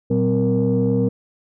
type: tone cluster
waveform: sine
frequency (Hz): 118.9 / 189.9 / 257.2 / 469.3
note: A#2 / F#3 / C4 / A#4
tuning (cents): +35 / +45 / -30 / +12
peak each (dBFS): -20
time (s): 0.1-1.09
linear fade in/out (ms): 10
effects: tanh soft clip ceiling -9 dBFS